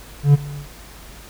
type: tone with ADSR envelope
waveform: triangle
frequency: 143.7 Hz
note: D3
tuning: 37 cents flat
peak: -4 dBFS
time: 0.23-0.68 s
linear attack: 110 ms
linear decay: 22 ms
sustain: -22 dB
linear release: 100 ms
effects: added 50 Hz sine -41 dBFS peak until 1.29 s + pink hiss -42 dBFS RMS until 1.29 s